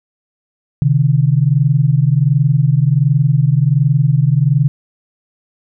sine tone pair together, 130.9 / 152.25 Hz, C3 / D#3, +1 / -37 cents, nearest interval minor third, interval 262 cents, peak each -12 dBFS, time 0.82-4.68 s, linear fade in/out 0 ms, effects none

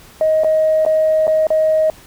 sine tone with dropouts, 628 Hz, D#5, 16 cents sharp, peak -10 dBFS, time 0.21-1.9 s, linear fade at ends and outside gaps 1 ms, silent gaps 0.436-0.445 / 0.851-0.863 / 1.27-1.278 / 1.469-1.504 s, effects tanh soft clip ceiling -6 dBFS + pink hiss -43 dBFS RMS until 2.06 s

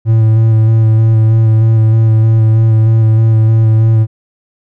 triangle tone with vibrato, 111.2 Hz, A2, 19 cents sharp, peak -3 dBFS, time 0.05-4.07 s, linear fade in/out 50 ms, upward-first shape square, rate 3.2 Hz, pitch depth 14 cents each way, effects none

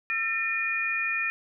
sine tone cluster, 1345 / 1813 / 2439 Hz, E6 / A#6 / D#7, +34 / -49 / -35 cents, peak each -36 / -30 / -27 dBFS, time 0.1-1.3 s, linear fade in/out 0 ms, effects none

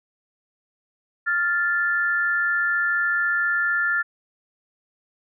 sine tone pair together, 1396.9 / 1752.7 Hz, F6 / A6, 0 / -7 cents, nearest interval major third, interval 393 cents, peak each -22 dBFS, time 1.26-4.03 s, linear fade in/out 20 ms, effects none

